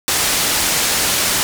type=low-pass noise; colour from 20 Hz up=white; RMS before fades=-17 dBFS; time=0.08-1.43 s; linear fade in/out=0 ms; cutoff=10000 Hz; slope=12 dB/octave; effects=none